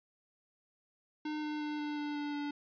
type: tone with pitch steps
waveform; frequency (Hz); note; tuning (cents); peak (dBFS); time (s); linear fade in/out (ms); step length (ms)
square; 303.8 / 301.5 / 299.3 / 297 / 294.8 / 292.6 / 290.4; D#4 / D4 / D4 / D4 / D4 / D4 / D4; -41 / +46 / +33 / +20 / +7 / -6 / -19; -36; 1.25-2.51; 5; 180
effects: resampled to 11025 Hz